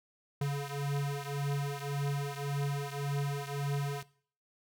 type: beating tone pair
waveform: square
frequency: 141.1 / 142.9 Hz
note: C#3 / D3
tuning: +31 / -47 cents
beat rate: 1.8 Hz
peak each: -34 / -37 dBFS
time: 0.41-4.03 s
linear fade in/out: 5 ms
effects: noise-tail reverb RT60 0.5 s tail -19 dB re dry